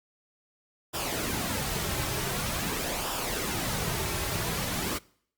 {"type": "noise with flanger", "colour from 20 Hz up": "pink", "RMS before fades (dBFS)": -31, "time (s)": [0.93, 4.99], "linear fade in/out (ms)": 20, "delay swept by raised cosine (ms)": [0.47, 4.17], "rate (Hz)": 0.46, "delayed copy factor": -0.55, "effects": ["noise-tail reverb RT60 0.6 s tail -23 dB re dry", "Opus 48 kbps"]}